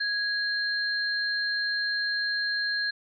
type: tone pair together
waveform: sine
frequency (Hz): 1657 / 4180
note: G#6 / C8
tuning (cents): -4 / -2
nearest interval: octave + major third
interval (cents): 1602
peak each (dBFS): -27 / -30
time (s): 0-2.91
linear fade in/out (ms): 10
effects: none